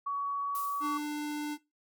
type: tone with pitch glide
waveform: sine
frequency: 1127 to 1136.8 Hz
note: C#6 to C#6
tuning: +28 to +43 cents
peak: -30 dBFS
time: 0.06-0.98 s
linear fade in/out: 10 ms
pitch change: +15 cents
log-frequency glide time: 0.4-0.73 s
type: noise with exponential decay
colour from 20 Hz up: violet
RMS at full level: -39 dBFS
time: 0.55-1.43 s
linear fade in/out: 1 ms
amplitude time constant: 190 ms
type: tone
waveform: square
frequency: 297.4 Hz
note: D4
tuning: 22 cents sharp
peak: -33 dBFS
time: 0.8-1.58 s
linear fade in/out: 50 ms
effects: noise-tail reverb RT60 0.2 s tail -18 dB re dry + MP3 96 kbps